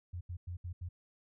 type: tone bursts at uneven times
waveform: sine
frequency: 88.2 Hz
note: F2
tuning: 18 cents sharp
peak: -38 dBFS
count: 5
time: 0.13-0.21 / 0.29-0.37 / 0.47-0.57 / 0.64-0.73 / 0.81-0.89 s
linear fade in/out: 10 ms
effects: none